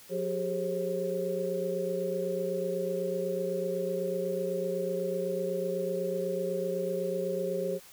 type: tone cluster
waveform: sine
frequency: 179.9 / 386.9 / 414.9 / 537 Hz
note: F#3 / G4 / G#4 / C5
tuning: -48 / -23 / -2 / +45 cents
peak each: -37 / -35 / -35 / -32 dBFS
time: 0.09-7.8 s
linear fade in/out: 50 ms
effects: white hiss -53 dBFS RMS until 7.92 s